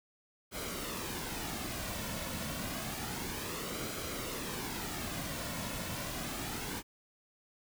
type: noise with flanger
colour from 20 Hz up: pink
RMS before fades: -39 dBFS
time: 0.51-6.83 s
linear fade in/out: 50 ms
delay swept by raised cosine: 1.1 to 2.5 ms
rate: 0.29 Hz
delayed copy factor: -0.5
effects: none